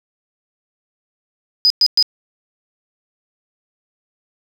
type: tone bursts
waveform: sine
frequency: 4978 Hz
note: D#8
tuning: in tune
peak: -8 dBFS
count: 3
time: 1.65-2.026 s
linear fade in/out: 0 ms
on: 52 ms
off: 110 ms
effects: tanh soft clip ceiling -4 dBFS + 7-bit